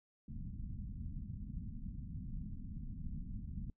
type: low-pass noise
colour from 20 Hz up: pink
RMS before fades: -44 dBFS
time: 0.28-3.7 s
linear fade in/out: 2 ms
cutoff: 240 Hz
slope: 48 dB/octave
effects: noise-tail reverb RT60 0.1 s tail -24 dB re dry

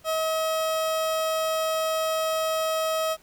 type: tone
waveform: 30% pulse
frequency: 638 Hz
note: D#5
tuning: 43 cents sharp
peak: -21 dBFS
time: 0.04-3.17 s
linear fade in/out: 50 ms
effects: pink hiss -57 dBFS RMS until 3.22 s

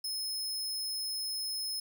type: tone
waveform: sawtooth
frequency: 5180 Hz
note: E8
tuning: 31 cents flat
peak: -31 dBFS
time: 0.04-1.8 s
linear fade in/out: 5 ms
effects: none

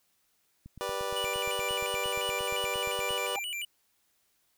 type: click train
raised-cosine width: 5 ms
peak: -34 dBFS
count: 22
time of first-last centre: 0.66-3.108 s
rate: 8.58 Hz
type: chord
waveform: 25% pulse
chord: G major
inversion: none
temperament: just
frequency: 392 / 490 / 588 Hz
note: G4 / B4 / D5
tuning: 0 / -14 / +2 cents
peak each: -35 / -31 / -33 dBFS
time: 0.81-3.36 s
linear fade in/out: 0 ms
type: tone with vibrato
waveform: square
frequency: 2637 Hz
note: E7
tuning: in tune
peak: -34 dBFS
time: 1.16-3.65 s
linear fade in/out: 5 ms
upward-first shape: square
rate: 5.7 Hz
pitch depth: 190 cents each way
type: tone with exponential growth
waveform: triangle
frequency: 803 Hz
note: G5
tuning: 41 cents sharp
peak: -27 dBFS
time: 3.29-3.39 s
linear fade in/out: 5 ms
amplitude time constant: 20 ms
effects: white hiss -72 dBFS RMS until 4.57 s

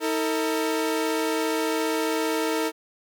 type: tone pair together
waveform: sawtooth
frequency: 319.2 / 451.4 Hz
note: D#4 / A4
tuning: +44 / +44 cents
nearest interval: tritone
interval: 600 cents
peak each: -22 / -22 dBFS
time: 0-2.72 s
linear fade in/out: 50 ms
effects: none

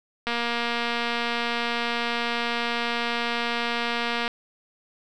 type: click train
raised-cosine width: 0.3 ms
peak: -11 dBFS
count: 947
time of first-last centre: 0.27-4.278 s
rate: 236 Hz
effects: none

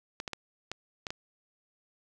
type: clicks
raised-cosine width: 0.2 ms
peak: -18 dBFS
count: 6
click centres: 0.201 / 0.278 / 0.333 / 0.716 / 1.068 / 1.105 s
effects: none

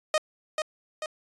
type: tone with echo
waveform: sawtooth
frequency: 620 Hz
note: D#5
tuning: 6 cents flat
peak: -17 dBFS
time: 0.14-0.18 s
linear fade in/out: 2 ms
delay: 440 ms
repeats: 2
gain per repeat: -5 dB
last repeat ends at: 1.06 s
effects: resampled to 22050 Hz

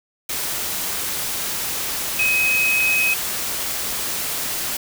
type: tone in noise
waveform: sine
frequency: 2538 Hz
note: D#7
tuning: 34 cents sharp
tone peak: -16 dBFS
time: 2.19-3.14 s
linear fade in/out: 5 ms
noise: white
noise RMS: -25 dBFS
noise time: 0.29-4.77 s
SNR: +6 dB
effects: none

